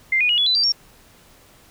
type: tone with pitch steps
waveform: sine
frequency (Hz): 2093 / 2460 / 2892 / 3400 / 3997 / 4699 / 5523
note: C7 / D#7 / F#7 / G#7 / B7 / D8 / F8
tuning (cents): 0 / -20 / -40 / +40 / +20 / 0 / -20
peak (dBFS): -15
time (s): 0.12-0.722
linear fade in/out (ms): 5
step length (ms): 86
effects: pink hiss -51 dBFS RMS until 1.7 s